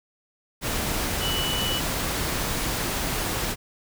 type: tone in noise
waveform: sine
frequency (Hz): 2960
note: F#7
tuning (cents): 0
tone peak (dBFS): -27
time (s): 1.19-1.82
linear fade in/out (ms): 50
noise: pink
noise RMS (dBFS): -27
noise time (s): 0.61-3.56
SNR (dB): -3
effects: none